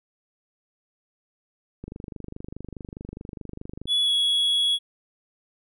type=click train; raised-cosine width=3 ms; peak=-23 dBFS; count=51; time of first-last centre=1.84-3.856 s; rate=24.8 Hz
type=tone with pitch glide; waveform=triangle; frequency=3400 to 3353 Hz; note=G#7 to G#7; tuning=+40 to +16 cents; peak=-18 dBFS; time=3.87-4.79 s; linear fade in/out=50 ms; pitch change=-24 cents; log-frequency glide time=4.01-4.13 s
effects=none